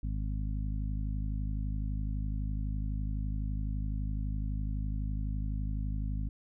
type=harmonic tone; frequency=51.91 Hz; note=G#1; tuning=in tune; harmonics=1 / 2 / 3 / 4 / 5; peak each=-32 / -38 / -42 / -44 / -46 dBFS; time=0.03-6.29 s; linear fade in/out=5 ms; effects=none